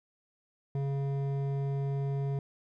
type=tone with hard clipping; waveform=triangle; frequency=138.59 Hz; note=C#3; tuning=in tune; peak=-31 dBFS; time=0.75-2.39 s; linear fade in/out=2 ms; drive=14 dB; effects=none